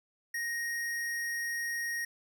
square tone, 1871 Hz, A#6, 6 cents sharp, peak -33 dBFS, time 0.34-2.05 s, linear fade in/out 5 ms, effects none

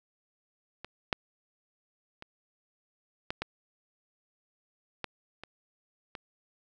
clicks, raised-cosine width 0.3 ms, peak -24 / -10 / -27 / -16 / -16 / -17 / -26 / -23 dBFS, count 8, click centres 0.846 / 1.128 / 2.224 / 3.305 / 3.42 / 5.043 / 5.436 / 6.152 s, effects none

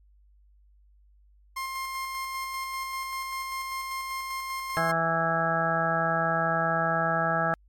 30% pulse tone with tremolo, 1060 Hz, C6, 22 cents sharp, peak -28 dBFS, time 1.56-4.92 s, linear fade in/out 10 ms, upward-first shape square, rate 5.1 Hz, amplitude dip 25%
harmonic tone, 164.81 Hz, E3, in tune, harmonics 1 / 2 / 3 / 4 / 5 / 7 / 8 / 9 / 10, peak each -32 / -40 / -38 / -29 / -31 / -39 / -29 / -41 / -30 dBFS, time 4.77-7.54 s, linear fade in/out 0 ms
effects added 50 Hz sine -56 dBFS peak until 7.68 s + AAC 64 kbps

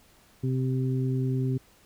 harmonic tone, 130 Hz, C3, 11 cents flat, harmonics 1 / 2 / 3, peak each -25 / -31 / -35 dBFS, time 0.43-1.58 s, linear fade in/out 10 ms, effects pink hiss -59 dBFS RMS until 1.85 s

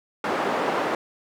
white band-pass noise, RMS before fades -25 dBFS, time 0.24-0.95 s, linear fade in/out 2 ms, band 300 to 970 Hz, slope 12 dB/octave, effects none

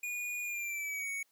square tone with pitch glide, 2446 to 2230 Hz, D#7 to C#7, -30 to +10 cents, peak -36 dBFS, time 0.03-1.23 s, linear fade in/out 5 ms, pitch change -160 cents, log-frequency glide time 0.42-1.1 s, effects white hiss -73 dBFS RMS until 1.31 s + high-pass 200 Hz 12 dB/octave

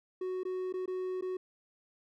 triangle tone with dropouts, 370 Hz, F#4, in tune, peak -31 dBFS, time 0.21-1.37 s, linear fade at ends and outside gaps 5 ms, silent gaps 0.434-0.451 / 0.726-0.738 / 0.859-0.877 / 1.211-1.222 s, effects none

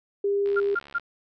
sine tone, 401.7 Hz, G4, 42 cents sharp, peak -21 dBFS, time 0.24-0.75 s, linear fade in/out 5 ms
click train, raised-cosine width 0.3 ms, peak -29 dBFS, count 39, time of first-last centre 0.46-0.997 s, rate 70.8 Hz
sine tone bursts, 1396.9 Hz, F6, in tune, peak -22 dBFS, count 3, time 0.56-0.986 s, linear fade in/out 10 ms, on 42 ms, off 150 ms
effects none

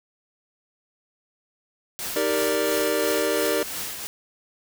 white noise with tremolo, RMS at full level -30 dBFS, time 1.99-4.07 s, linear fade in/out 0 ms, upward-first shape triangle, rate 2.9 Hz, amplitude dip 50%
square chord, Eb major seventh, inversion none, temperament equal, 311.1 / 392 / 466.2 / 587.3 Hz, Eb4 / G4 / Bb4 / D5, 0 / 0 / 0 / 0 cents, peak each -30 / -28 / -27 / -27 dBFS, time 2.16-3.63 s, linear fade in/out 2 ms
effects none

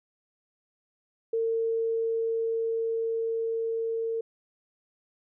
sine tone with level ramp, 454 Hz, A#4, 46 cents flat, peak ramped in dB -24 to -27 dBFS, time 1.33-4.21 s, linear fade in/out 5 ms, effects none

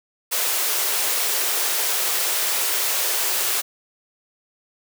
white high-pass noise, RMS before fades -22 dBFS, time 0.31-3.62 s, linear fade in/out 20 ms, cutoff 350 Hz, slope 48 dB/octave, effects none

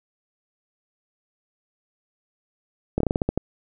slowing click train, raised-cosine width 2 ms, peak -8 dBFS, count 9, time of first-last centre 2.98-3.376 s, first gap 24 ms, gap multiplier 1.2, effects none

